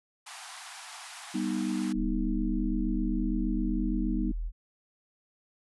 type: band-pass noise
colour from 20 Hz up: pink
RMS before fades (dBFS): -45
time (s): 0.26-1.93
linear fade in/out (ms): 10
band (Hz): 690 to 11000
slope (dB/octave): 96
type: chord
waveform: sine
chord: G augmented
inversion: none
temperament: equal with one note detuned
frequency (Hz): 196 / 244.4 / 311.1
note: G3 / B3 / D#4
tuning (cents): 0 / -18 / 0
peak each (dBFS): -32 / -32 / -32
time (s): 1.34-4.32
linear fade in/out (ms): 10
type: linear sweep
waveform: sine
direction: up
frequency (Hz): 34.31 to 40.84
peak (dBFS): -30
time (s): 1.94-4.52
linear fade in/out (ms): 50
effects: none